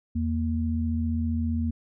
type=tone pair together; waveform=sine; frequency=82.7 / 233.1 Hz; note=E2 / A#3; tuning=+6 / 0 cents; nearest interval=octave + tritone; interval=1794 cents; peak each=-26 / -27 dBFS; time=0.15-1.71 s; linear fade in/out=10 ms; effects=none